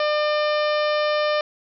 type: harmonic tone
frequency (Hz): 600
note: D5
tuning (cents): +37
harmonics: 1 / 2 / 3 / 4 / 5 / 6 / 7 / 8 / 9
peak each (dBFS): -20 / -26 / -30 / -32 / -34 / -36 / -37 / -38 / -39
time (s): 0-1.41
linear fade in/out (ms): 2
effects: none